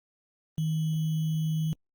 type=tone with sample-and-hold; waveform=sine; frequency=157.8 Hz; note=D#3; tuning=25 cents sharp; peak=-25 dBFS; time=0.58-1.73 s; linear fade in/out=0 ms; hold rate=3150 Hz; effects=Opus 24 kbps